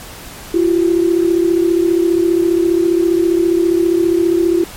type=tone pair together; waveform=sine; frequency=340 / 374.9 Hz; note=F4 / F#4; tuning=-46 / +23 cents; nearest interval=major second; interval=169 cents; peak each=-11 / -16 dBFS; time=0.54-4.64 s; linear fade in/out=5 ms; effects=pink hiss -33 dBFS RMS until 4.76 s + MP3 64 kbps